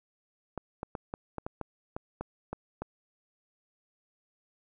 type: clicks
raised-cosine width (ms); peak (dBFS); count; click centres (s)
1; -21; 11; 0.577 / 0.831 / 0.952 / 1.139 / 1.383 / 1.465 / 1.613 / 1.965 / 2.21 / 2.53 / 2.82
effects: none